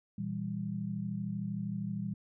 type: chord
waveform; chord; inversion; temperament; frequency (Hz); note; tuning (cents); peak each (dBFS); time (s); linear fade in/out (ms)
sine; E diminished; second; just; 118.67 / 164.81 / 197.78; Bb2 / E3 / G3; +31 / 0 / +16; -40 / -39 / -36; 0.18-2.14; 5
effects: none